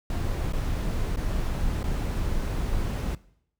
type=noise with dropouts; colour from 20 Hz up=brown; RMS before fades=-27 dBFS; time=0.1-3.15 s; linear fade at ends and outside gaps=2 ms; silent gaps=0.525-0.533 / 1.161-1.171 / 1.831-1.84 s; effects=noise-tail reverb RT60 0.7 s tail -20 dB re dry